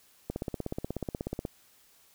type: click train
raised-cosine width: 2 ms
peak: -19 dBFS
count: 20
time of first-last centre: 0.3-1.452 s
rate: 16.5 Hz
effects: white hiss -62 dBFS RMS until 2.14 s